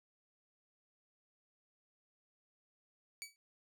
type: tone with exponential decay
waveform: 15% pulse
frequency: 2280 Hz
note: C#7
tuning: 48 cents sharp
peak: -33 dBFS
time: 3.22-3.36 s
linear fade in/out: 0 ms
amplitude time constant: 30 ms
effects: none